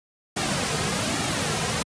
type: noise with flanger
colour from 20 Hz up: pink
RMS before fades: -25 dBFS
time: 0.36-1.83 s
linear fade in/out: 10 ms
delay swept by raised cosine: 1.9 to 3.5 ms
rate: 1.2 Hz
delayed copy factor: -0.55
effects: high-pass 100 Hz 12 dB/octave + resampled to 22050 Hz